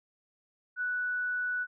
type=tone; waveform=sine; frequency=1480 Hz; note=F#6; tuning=in tune; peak=-29 dBFS; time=0.76-1.67 s; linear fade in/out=50 ms; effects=none